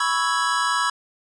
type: chord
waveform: square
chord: C# minor seventh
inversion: third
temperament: equal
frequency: 987.8 / 1108.7 / 1318.5 / 1661.2 Hz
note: B5 / C#6 / E6 / G#6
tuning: 0 / 0 / 0 / 0 cents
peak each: -26 dBFS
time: 0-0.9 s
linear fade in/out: 5 ms
effects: resampled to 22050 Hz